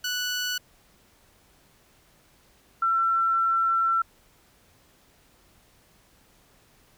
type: tone pair in turn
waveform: 15% pulse / sine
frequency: 1480 / 1347.2 Hz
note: F#6 / E6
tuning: 0 / +37 cents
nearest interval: major second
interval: 163 cents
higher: first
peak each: -20 / -20 dBFS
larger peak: neither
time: 0.04-0.58 / 2.82-4.02 s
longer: second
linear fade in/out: 5 ms
effects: pink hiss -60 dBFS RMS until 6.97 s

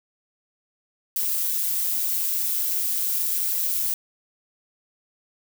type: noise with amplitude modulation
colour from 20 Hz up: violet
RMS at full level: -22 dBFS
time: 1.16-3.94 s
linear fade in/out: 2 ms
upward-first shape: sine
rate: 175 Hz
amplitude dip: 55%
effects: none

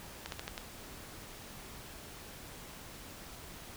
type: slowing click train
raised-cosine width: 0.2 ms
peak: -21 dBFS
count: 5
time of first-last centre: 0.26-0.579 s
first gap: 62 ms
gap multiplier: 1.17
effects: pink hiss -49 dBFS RMS until 3.76 s

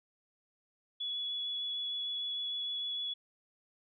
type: tone with vibrato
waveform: sine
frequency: 3396 Hz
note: G#7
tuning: 38 cents sharp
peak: -34 dBFS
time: 1-3.14 s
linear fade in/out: 10 ms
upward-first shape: sine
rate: 6.6 Hz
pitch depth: 9 cents each way
effects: none

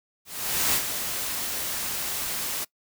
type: noise with ADSR envelope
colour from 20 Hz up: white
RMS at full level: -22 dBFS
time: 0.25-2.65 s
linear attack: 490 ms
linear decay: 74 ms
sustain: -8 dB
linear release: 15 ms
effects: noise-tail reverb RT60 0.1 s tail -22 dB re dry

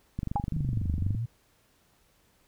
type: click train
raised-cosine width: 5 ms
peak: -19 dBFS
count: 24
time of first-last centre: 0.19-1.148 s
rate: 24 Hz
type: tone with exponential decay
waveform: sine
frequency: 820 Hz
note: G#5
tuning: 22 cents flat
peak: -21 dBFS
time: 0.36-0.45 s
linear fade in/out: 1 ms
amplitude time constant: 19 ms
type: linear two-way sweep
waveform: sine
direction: down then up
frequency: 164.81 to 75.6 to 121.9 Hz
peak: -28 dBFS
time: 0.53-1.26 s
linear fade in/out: 10 ms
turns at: 0.92 s
effects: pink hiss -66 dBFS RMS until 2.47 s

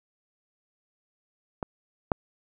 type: clicks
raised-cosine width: 1 ms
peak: -16 / -8 dBFS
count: 2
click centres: 1.628 / 2.118 s
effects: none

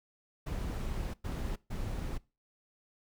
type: noise bursts at uneven times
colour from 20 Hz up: brown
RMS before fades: -36 dBFS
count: 3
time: 0.46-1.14 / 1.24-1.56 / 1.7-2.18 s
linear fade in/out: 10 ms
effects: noise-tail reverb RT60 0.3 s tail -22 dB re dry

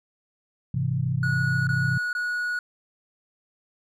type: chord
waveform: sine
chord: Ab augmented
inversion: none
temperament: equal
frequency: 103.83 / 130.81 / 164.81 Hz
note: Ab2 / C3 / E3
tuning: 0 / 0 / 0 cents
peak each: -30 / -24 / -29 dBFS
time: 0.74-1.98 s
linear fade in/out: 5 ms
type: tone bursts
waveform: triangle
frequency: 1459 Hz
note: F#6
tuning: 25 cents flat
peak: -23 dBFS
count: 3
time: 1.23-2.59 s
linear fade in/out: 2 ms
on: 440 ms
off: 20 ms
effects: none

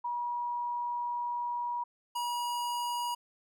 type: tone pair in turn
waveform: sine / square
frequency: 962 / 962 Hz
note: B5 / B5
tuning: -46 / -46 cents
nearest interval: unison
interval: 0 cents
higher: neither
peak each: -31 / -32 dBFS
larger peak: first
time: 0.04-1.84 / 2.15-3.15 s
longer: first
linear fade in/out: 10 ms
effects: none

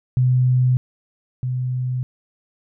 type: tone pair in turn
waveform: sine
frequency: 126.7 / 126.7 Hz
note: B2 / B2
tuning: +45 / +45 cents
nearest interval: unison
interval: 0 cents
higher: neither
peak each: -13 / -20 dBFS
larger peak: first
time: 0.17-0.77 / 1.43-2.03 s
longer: neither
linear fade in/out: 0 ms
effects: none

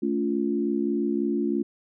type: chord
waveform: sine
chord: A augmented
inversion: none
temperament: equal with one note detuned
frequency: 220 / 283.3 / 349.2 Hz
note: A3 / C#4 / E#4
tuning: 0 / +38 / 0 cents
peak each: -27 dBFS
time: 0.02-1.63 s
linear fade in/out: 10 ms
effects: none

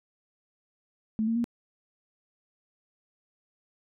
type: tone with pitch steps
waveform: sine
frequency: 218.7 / 227.8 / 236.3 Hz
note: A3 / A#3 / A#3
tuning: -10 / -40 / +24 cents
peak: -24 dBFS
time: 1.19-1.442 s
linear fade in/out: 0 ms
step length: 84 ms
effects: none

